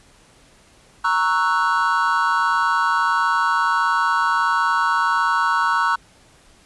triangle chord, F# dominant seventh, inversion first, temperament equal, 932.3 / 1108.7 / 1318.5 / 1480 Hz, A#5 / C#6 / E6 / F#6, 0 / 0 / 0 / 0 cents, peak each -20 dBFS, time 1.04-5.96 s, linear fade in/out 10 ms, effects pink hiss -52 dBFS RMS until 6.65 s + resampled to 24000 Hz

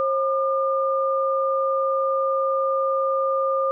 sine tone pair together, 536.8 / 1205 Hz, C5 / D6, +44 / +44 cents, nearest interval octave + major second, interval 1400 cents, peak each -21 / -23 dBFS, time 0-3.71 s, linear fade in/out 0 ms, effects none

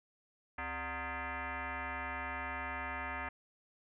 sine tone with frequency modulation, 400.2 Hz, G4, 36 cents sharp, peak -37 dBFS, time 0.58-3.29 s, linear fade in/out 5 ms, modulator 330 Hz, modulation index 5.8, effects none

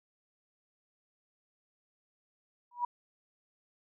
sine tone with exponential growth, 968 Hz, B5, 35 cents flat, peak -25 dBFS, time 2.71-2.85 s, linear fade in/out 5 ms, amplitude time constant 30 ms, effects none

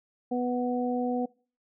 harmonic tone, 246.9 Hz, B3, in tune, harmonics 1 / 2 / 3, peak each -28 / -31 / -33 dBFS, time 0.31-1.26 s, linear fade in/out 10 ms, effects noise-tail reverb RT60 0.4 s tail -24 dB re dry

